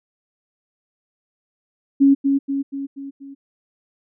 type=tone with echo; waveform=sine; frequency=276.3 Hz; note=C#4; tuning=6 cents flat; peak=-9 dBFS; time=2-2.15 s; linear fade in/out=20 ms; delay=240 ms; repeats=5; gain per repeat=-5 dB; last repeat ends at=3.35 s; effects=none